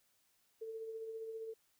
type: tone with tremolo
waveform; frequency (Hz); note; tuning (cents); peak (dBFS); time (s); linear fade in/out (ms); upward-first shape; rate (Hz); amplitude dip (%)
sine; 446.6; A4; +26; -40; 0.61-1.54; 10; triangle; 15; 45
effects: white hiss -75 dBFS RMS until 1.79 s